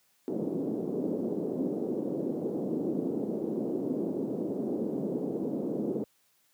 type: band-pass noise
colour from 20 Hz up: pink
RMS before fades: -32 dBFS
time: 0.28-6.04 s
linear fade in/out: 0 ms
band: 210 to 450 Hz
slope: 24 dB/octave
effects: white hiss -69 dBFS RMS until 6.53 s + high-pass 100 Hz 12 dB/octave